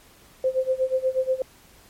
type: tone with tremolo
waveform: sine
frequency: 520 Hz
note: C5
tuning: 11 cents flat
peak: -17 dBFS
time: 0.44-1.42 s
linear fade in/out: 2 ms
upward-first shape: sine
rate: 8.3 Hz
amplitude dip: 90%
effects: pink hiss -53 dBFS RMS until 1.89 s + MP3 64 kbps